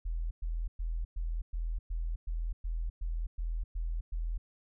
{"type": "tone bursts", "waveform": "sine", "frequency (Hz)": 41.2, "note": "E1", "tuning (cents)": 0, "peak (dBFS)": -31, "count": 12, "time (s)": [0.05, 4.38], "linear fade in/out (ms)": 10, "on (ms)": 260, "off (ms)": 110, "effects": []}